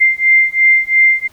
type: beating tone pair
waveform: sine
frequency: 2093 / 2095.9 Hz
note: C7 / C7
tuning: 0 / +2 cents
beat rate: 2.9 Hz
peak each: -11 dBFS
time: 0-1.28 s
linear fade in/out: 20 ms
effects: pink hiss -49 dBFS RMS until 1.32 s